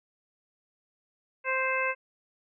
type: harmonic tone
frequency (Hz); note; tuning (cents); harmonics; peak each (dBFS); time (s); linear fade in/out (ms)
523.3; C5; 0; 1 / 2 / 3 / 4 / 5; -32 / -32 / -32 / -32 / -32; 1.44-1.95; 50
effects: none